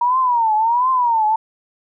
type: tone with vibrato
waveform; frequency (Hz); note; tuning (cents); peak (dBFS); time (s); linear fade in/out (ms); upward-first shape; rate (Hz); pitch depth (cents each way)
sine; 944; A#5; +22; -13; 0.01-1.36; 5; triangle; 1.4; 190
effects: none